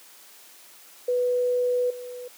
sine tone with level steps, 493.9 Hz, B4, in tune, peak -20 / -34 dBFS, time 1.08-2.28 s, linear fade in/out 5 ms, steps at 1.9 s, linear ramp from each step 5 ms, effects white hiss -50 dBFS RMS until 2.37 s + high-pass 300 Hz 12 dB/octave

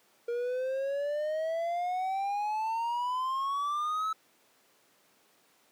triangle exponential sweep, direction up, 470 to 1310 Hz, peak -27 dBFS, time 0.28-4.13 s, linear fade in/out 5 ms, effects pink hiss -65 dBFS RMS until 5.71 s + high-pass 300 Hz 12 dB/octave

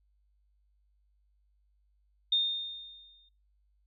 sine tone with exponential decay, 3650 Hz, A#7, 37 cents flat, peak -22 dBFS, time 2.32-3.29 s, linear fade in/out 5 ms, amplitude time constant 210 ms, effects noise-tail reverb RT60 0.3 s tail -21 dB re dry + added 50 Hz sine -67 dBFS peak until 3.86 s

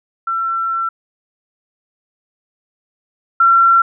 sine tone pair in turn, 1348 / 1359.7 Hz, E6 / F6, +38 / -47 cents, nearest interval unison, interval 15 cents, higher second, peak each -16 / -7 dBFS, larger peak second, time 0.27-0.89 / 3.4-3.82 s, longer first, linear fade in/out 5 ms, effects none

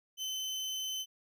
30% pulse tone, 3055 Hz, G7, 45 cents flat, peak -32 dBFS, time 0.17-1.06 s, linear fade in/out 50 ms, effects none

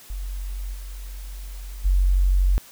sine tone with level steps, 46.25 Hz, F#1, in tune, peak -27 / -32 / -15 dBFS, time 0.1-2.58 s, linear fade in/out 0 ms, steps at 0.73 / 1.84 s, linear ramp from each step 20 ms, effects white hiss -47 dBFS RMS until 2.71 s

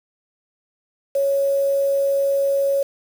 sine tone with quantisation, 554 Hz, C#5, 1 cent flat, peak -16 dBFS, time 1.15-2.83 s, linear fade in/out 5 ms, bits 6, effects none

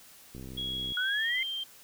click train, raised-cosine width 3 ms, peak -31 dBFS, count 38, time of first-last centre 0.35-0.921 s, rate 64.8 Hz
sine tone with pitch glide, 3322 to 3161 Hz, G#7 to G7, 0 to +14 cents, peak -32 dBFS, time 0.57-1.64 s, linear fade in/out 10 ms, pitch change -86 cents, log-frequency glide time 1.14-1.37 s
sine exponential sweep, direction up, 1445 to 2116 Hz, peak -28 dBFS, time 0.97-1.43 s, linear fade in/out 2 ms
effects white hiss -54 dBFS RMS until 1.83 s

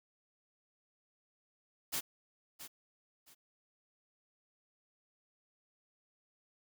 white noise with echo, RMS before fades -36 dBFS, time 1.92-2.01 s, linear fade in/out 20 ms, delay 670 ms, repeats 2, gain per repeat -12 dB, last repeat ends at 3.35 s, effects none

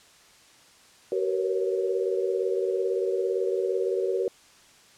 sine tone cluster, 380.4 / 465.8 / 483.6 / 552 Hz, F#4 / A#4 / B4 / C#5, +48 / -1 / -36 / -7 cents, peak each -26 / -30 / -32 / -32 dBFS, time 1.12-4.28 s, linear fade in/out 2 ms, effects white hiss -55 dBFS RMS until 4.97 s + low-pass 8000 Hz 12 dB/octave

